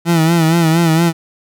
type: tone with vibrato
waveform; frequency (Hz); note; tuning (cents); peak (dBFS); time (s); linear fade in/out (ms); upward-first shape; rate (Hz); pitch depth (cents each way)
30% pulse; 164.81; E3; 0; -7; 0.05-1.13; 50; sine; 4.3; 68
effects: none